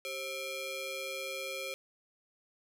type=ring-modulated tone; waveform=sawtooth; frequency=925 Hz; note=A#5; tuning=14 cents flat; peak=-30 dBFS; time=0.05-1.74 s; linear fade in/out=0 ms; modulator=1460 Hz; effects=none